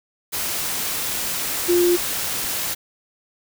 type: tone in noise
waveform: sine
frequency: 350.6 Hz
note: F4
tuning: 7 cents sharp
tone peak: -14 dBFS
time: 1.68-1.97 s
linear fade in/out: 20 ms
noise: white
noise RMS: -25 dBFS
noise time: 0.32-2.75 s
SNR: +8 dB
effects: none